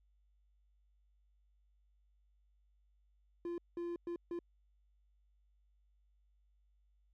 triangle tone bursts at uneven times, 344.8 Hz, F4, 22 cents flat, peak -36 dBFS, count 4, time 3.45-3.58 / 3.77-3.96 / 4.07-4.16 / 4.31-4.39 s, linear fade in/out 2 ms, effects added 50 Hz sine -69 dBFS peak until 7.13 s

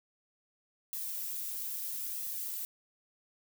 violet noise with flanger, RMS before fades -38 dBFS, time 0.93-2.65 s, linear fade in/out 0 ms, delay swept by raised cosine 1.3 to 3.6 ms, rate 0.77 Hz, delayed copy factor -0.65, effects none

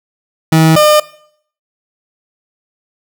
30% pulse tone pair in turn, 160 / 604.1 Hz, D#3 / D5, +49 / +49 cents, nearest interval octave + major seventh, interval 2300 cents, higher second, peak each -3 dBFS, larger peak neither, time 0.52-0.76 / 0.76-1 s, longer neither, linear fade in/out 5 ms, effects noise-tail reverb RT60 0.6 s tail -19 dB re dry

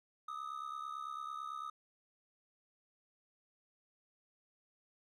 triangle ring-modulated tone, 1244 Hz, D#6, 1 cent flat, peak -36 dBFS, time 0.28-1.7 s, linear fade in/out 5 ms, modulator 34.5 Hz, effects none

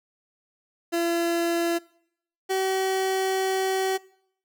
30% pulse tone pair in turn, 339.2 / 380.7 Hz, E4 / F#4, +50 / +49 cents, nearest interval major second, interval 199 cents, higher second, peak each -20 / -20 dBFS, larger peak neither, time 0.92-1.79 / 2.49-3.98 s, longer second, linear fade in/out 20 ms, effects noise-tail reverb RT60 0.7 s tail -23 dB re dry

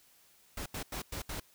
pink noise bursts at uneven times, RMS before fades -39 dBFS, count 5, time 0.57-0.66 / 0.74-0.83 / 0.92-1.02 / 1.12-1.22 / 1.29-1.4 s, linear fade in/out 5 ms, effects white hiss -64 dBFS RMS until 1.54 s

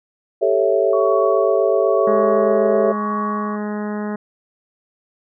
sine chord, A dominant seventh, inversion third, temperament equal, 392 / 440 / 554.4 / 659.3 Hz, G4 / A4 / C#5 / E5, 0 / 0 / 0 / 0 cents, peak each -19 dBFS, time 0.41-2.93 s, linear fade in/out 20 ms
sine tone with tremolo, 1121 Hz, C#6, 19 cents sharp, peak -21 dBFS, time 0.93-3.56 s, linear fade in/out 2 ms, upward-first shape sine, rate 1 Hz, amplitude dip 65%
harmonic tone, 209.3 Hz, G#3, 14 cents sharp, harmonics 1 / 2 / 3 / 4 / 5 / 6 / 7 / 8 / 9, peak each -23 / -29 / -33 / -35 / -37 / -39 / -40 / -41 / -42 dBFS, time 2.07-4.16 s, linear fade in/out 5 ms
effects none

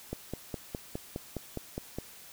click train, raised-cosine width 2 ms, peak -21 dBFS, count 10, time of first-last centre 0.13-1.986 s, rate 4.85 Hz, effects white hiss -51 dBFS RMS until 2.32 s

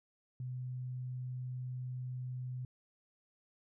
sine tone, 126.5 Hz, B2, 42 cents sharp, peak -38 dBFS, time 0.4-2.65 s, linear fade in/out 2 ms, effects none

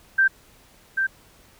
sine tone with echo, 1568 Hz, G6, in tune, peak -14 dBFS, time 0.18-0.28 s, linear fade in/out 10 ms, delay 790 ms, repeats 1, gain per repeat -5 dB, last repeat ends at 1.07 s, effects pink hiss -54 dBFS RMS until 1.59 s

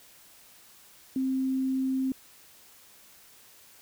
sine tone, 263.3 Hz, C4, 11 cents sharp, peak -25 dBFS, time 1.16-2.12 s, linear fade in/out 2 ms, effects white hiss -55 dBFS RMS until 3.81 s

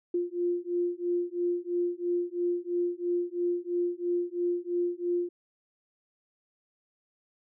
sine beating tone pair, 349.2 / 352.2 Hz, F4 / F4, 0 / +15 cents, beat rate 3 Hz, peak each -30 dBFS, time 0.14-5.29 s, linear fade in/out 5 ms, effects none

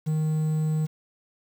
triangle tone with quantisation, 155.56 Hz, D#3, in tune, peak -20 dBFS, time 0.06-0.87 s, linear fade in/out 20 ms, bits 8, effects none

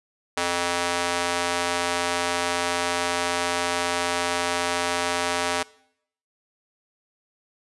square tone with high-pass filter, 87.31 Hz, F2, in tune, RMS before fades -25 dBFS, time 0.37-5.63 s, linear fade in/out 5 ms, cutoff 620 Hz, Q 0.67, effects noise-tail reverb RT60 0.7 s tail -22 dB re dry + resampled to 24000 Hz

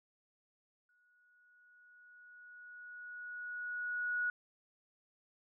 sine tone with exponential growth, 1460 Hz, F#6, 24 cents flat, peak -31 dBFS, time 0.89-4.3 s, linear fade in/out 2 ms, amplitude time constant 740 ms, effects none

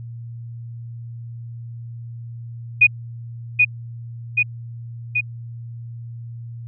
sine tone with echo, 2470 Hz, D#7, 13 cents flat, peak -7 dBFS, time 2.81-2.87 s, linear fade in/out 10 ms, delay 780 ms, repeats 3, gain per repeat -3 dB, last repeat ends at 5.21 s, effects added 117 Hz sine -31 dBFS peak until 6.67 s

